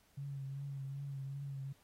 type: tone with vibrato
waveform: sine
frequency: 138.2 Hz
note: C#3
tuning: 5 cents flat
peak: -40 dBFS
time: 0.17-1.73 s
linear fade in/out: 10 ms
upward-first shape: triangle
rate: 2.6 Hz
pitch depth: 43 cents each way
effects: pink hiss -70 dBFS RMS until 1.83 s + AAC 48 kbps